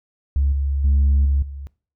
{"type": "tone with level steps", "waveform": "sine", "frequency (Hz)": 69.6, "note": "C#2", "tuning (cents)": 8, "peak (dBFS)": [-14, -18, -11, -14, -30], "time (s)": [0.36, 1.67], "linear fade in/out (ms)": 0, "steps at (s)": [0.52, 0.84, 1.25, 1.42], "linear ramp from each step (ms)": 5, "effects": ["noise-tail reverb RT60 0.4 s tail -22 dB re dry", "tanh soft clip ceiling -11 dBFS"]}